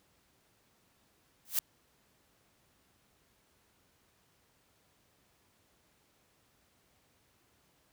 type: noise with exponential growth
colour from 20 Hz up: blue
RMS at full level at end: -25 dBFS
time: 1.45-1.59 s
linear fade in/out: 2 ms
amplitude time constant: 29 ms
effects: pink hiss -70 dBFS RMS until 7.92 s + high-pass 60 Hz 12 dB/octave